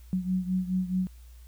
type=beating tone pair; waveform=sine; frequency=183.5 / 188.2 Hz; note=F#3 / F#3; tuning=-14 / +30 cents; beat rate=4.7 Hz; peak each=-27 / -31 dBFS; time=0.13-1.07 s; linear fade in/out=0 ms; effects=added 60 Hz sine -46 dBFS peak until 1.47 s + white hiss -62 dBFS RMS until 1.47 s